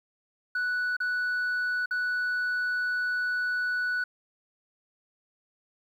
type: tone with dropouts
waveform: sine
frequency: 1480 Hz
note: F#6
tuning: in tune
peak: -23 dBFS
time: 0.55-4.04 s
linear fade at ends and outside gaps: 5 ms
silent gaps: 0.967-1.002 / 1.859-1.909 s
effects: tanh soft clip ceiling -25 dBFS + 10-bit